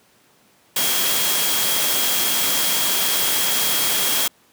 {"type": "tone in noise", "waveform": "sine", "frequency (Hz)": 3267, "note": "G#7", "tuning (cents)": -29, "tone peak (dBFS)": -26, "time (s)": [0.76, 4.28], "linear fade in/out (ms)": 5, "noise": "white", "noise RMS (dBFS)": -20, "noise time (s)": [0.76, 4.28], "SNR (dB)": -9, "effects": ["pink hiss -56 dBFS RMS until 4.52 s", "high-pass 150 Hz 12 dB/octave"]}